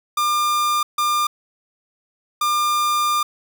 45% pulse tone bursts at uneven times, 1200 Hz, D6, 37 cents sharp, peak -17 dBFS, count 3, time 0.17-0.83 / 0.98-1.27 / 2.41-3.23 s, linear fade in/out 5 ms, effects 9-bit

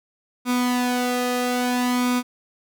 sawtooth tone with flanger, 247.6 Hz, B3, 5 cents sharp, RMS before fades -22 dBFS, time 0.45-2.23 s, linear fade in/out 50 ms, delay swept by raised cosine 0.84 to 1.59 ms, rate 0.59 Hz, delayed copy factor +0.65, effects none

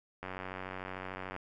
click train, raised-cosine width 0.5 ms, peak -25 dBFS, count 107, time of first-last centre 0.23-1.364 s, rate 93.5 Hz, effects none

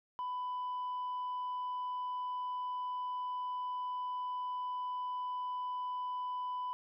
sine tone with tanh clipping, 997 Hz, B5, 16 cents sharp, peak -36 dBFS, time 0.19-6.73 s, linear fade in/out 0 ms, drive 1 dB, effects none

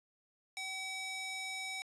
square tone with high-pass filter, 762 Hz, G5, 49 cents flat, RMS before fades -41 dBFS, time 0.57-1.82 s, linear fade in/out 0 ms, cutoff 1900 Hz, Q 1.1, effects resampled to 24000 Hz + 11-bit

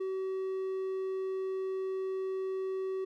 triangle tone, 380 Hz, F#4, 46 cents sharp, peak -30 dBFS, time 0-3.05 s, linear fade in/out 10 ms, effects none

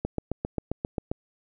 click train, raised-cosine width 2 ms, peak -14 dBFS, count 9, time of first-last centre 0.05-1.115 s, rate 7.51 Hz, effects none

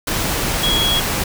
sine tone in noise, 3322 Hz, G#7, in tune, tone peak -16 dBFS, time 0.63-1 s, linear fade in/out 5 ms, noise pink, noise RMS -20 dBFS, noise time 0.07-1.24 s, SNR +1 dB, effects none

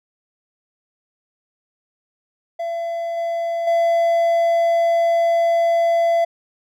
triangle tone with level steps, 675 Hz, E5, 41 cents sharp, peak -20 / -18 / -12 dBFS, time 2.59-6.25 s, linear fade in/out 10 ms, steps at 3.17 / 3.67 s, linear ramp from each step 5 ms, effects none

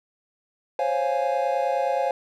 triangle chord, Db major seventh, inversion third, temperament equal with one note detuned, 524.8 / 554.4 / 698.5 / 830.6 Hz, C5 / Db5 / F5 / Ab5, +5 / 0 / 0 / 0 cents, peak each -25 dBFS, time 0.79-2.11 s, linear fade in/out 2 ms, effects none

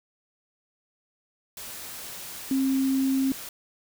sine tone in noise, 267 Hz, C4, 35 cents sharp, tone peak -21 dBFS, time 2.51-3.32 s, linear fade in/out 2 ms, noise white, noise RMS -39 dBFS, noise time 1.57-3.49 s, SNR +15 dB, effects none

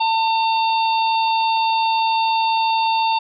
harmonic tone with a mistuned harmonic, 907 Hz, A#5, 48 cents flat, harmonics 1 / 3 / 4 / 5, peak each -16 / -26 / -28 / -30 dBFS, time 0-3.19 s, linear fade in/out 10 ms, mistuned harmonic 1, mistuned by -19 cents, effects none

